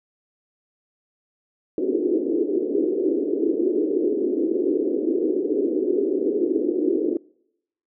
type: band-pass noise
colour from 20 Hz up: pink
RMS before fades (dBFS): -22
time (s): 1.78-7.17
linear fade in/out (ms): 2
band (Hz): 300 to 420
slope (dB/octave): 48
effects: noise-tail reverb RT60 0.8 s tail -25 dB re dry